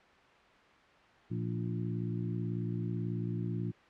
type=harmonic tone with a mistuned harmonic; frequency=58.27 Hz; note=A#1; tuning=in tune; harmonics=2 / 3 / 4 / 5 / 6; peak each=-35 / -37 / -44 / -44 / -44 dBFS; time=1.3-3.72 s; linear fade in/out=20 ms; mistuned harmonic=5; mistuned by=+33 cents; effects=white hiss -59 dBFS RMS until 3.89 s + low-pass 2000 Hz 12 dB/octave